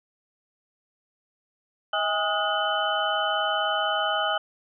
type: tone cluster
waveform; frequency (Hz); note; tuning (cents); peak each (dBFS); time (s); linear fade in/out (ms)
sine; 636 / 816 / 1255 / 1451 / 3026; D#5 / G#5 / D#6 / F#6 / F#7; +38 / -31 / +15 / -34 / +38; -29; 1.93-4.38; 5
effects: none